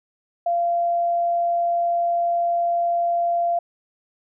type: tone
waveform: sine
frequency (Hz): 689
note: F5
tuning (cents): -24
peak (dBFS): -18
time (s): 0.46-3.59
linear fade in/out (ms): 5
effects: none